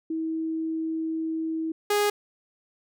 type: tone pair in turn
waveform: sine / sawtooth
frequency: 321.7 / 413.1 Hz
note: E4 / G#4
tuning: -42 / -9 cents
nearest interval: major third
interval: 433 cents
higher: second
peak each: -26 / -17 dBFS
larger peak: second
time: 0.1-1.72 / 1.9-2.1 s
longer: first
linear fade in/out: 5 ms
effects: none

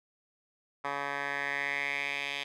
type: tone with band-pass filter sweep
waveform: 10% pulse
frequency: 141.3 Hz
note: C#3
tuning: 34 cents sharp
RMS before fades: -34 dBFS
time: 0.84-2.44 s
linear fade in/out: 10 ms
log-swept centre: 1300 to 2900 Hz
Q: 3.9
effects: none

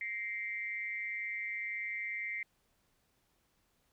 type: tone with amplitude modulation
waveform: sine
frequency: 2093 Hz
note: C7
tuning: in tune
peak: -32 dBFS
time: 0.01-2.43 s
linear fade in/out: 2 ms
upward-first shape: sine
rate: 210 Hz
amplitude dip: 85%
effects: pink hiss -75 dBFS RMS until 3.92 s

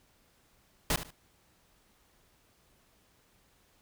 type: noise with echo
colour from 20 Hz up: pink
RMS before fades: -28 dBFS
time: 0.9-0.96 s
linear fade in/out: 2 ms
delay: 73 ms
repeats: 2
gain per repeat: -12 dB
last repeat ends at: 1.106 s
effects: pink hiss -67 dBFS RMS until 3.81 s

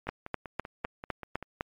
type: two click trains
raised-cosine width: 0.5 ms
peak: -24 / -15 dBFS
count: 8 / 7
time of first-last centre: 0.07-1.427 / 0.09-1.609 s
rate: 5.16 / 3.95 Hz
effects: MP3 64 kbps

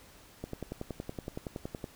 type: click train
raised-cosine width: 2 ms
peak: -23 dBFS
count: 16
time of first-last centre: 0.44-1.842 s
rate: 10.7 Hz
effects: pink hiss -56 dBFS RMS until 1.95 s

